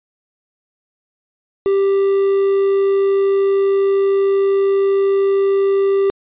triangle tone with quantisation, 393.1 Hz, G4, 5 cents sharp, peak -10 dBFS, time 1.66-6.1 s, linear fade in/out 0 ms, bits 5, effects resampled to 8000 Hz

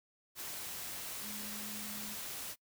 sine tone in noise, 209.9 Hz, G#3, 19 cents sharp, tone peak -48 dBFS, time 1.21-2.17 s, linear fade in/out 50 ms, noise white, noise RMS -43 dBFS, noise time 0.35-2.56 s, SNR -8 dB, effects noise-tail reverb RT60 0.1 s tail -24 dB re dry

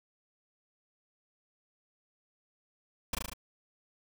pink noise with echo, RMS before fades -31 dBFS, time 3.13-3.15 s, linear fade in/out 5 ms, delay 37 ms, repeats 5, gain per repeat -2 dB, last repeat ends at 3.335 s, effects none

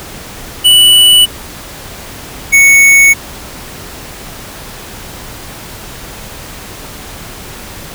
square tone pair in turn, 2960 / 2217 Hz, F#7 / C#7, 0 / 0 cents, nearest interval perfect fourth, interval 500 cents, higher first, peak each -3 dBFS, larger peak neither, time 0.64-1.26 / 2.52-3.14 s, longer neither, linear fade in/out 20 ms, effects pink hiss -28 dBFS RMS until 7.94 s

